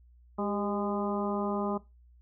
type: harmonic tone with a mistuned harmonic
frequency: 204.9 Hz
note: G#3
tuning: 23 cents flat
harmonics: 1 / 2 / 3 / 4 / 5 / 6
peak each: -32 / -35 / -37 / -38 / -39 / -40 dBFS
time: 0.38-1.78 s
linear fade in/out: 10 ms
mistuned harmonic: 2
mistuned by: -49 cents
effects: noise-tail reverb RT60 0.2 s tail -17 dB re dry + added 60 Hz sine -55 dBFS peak until 2.21 s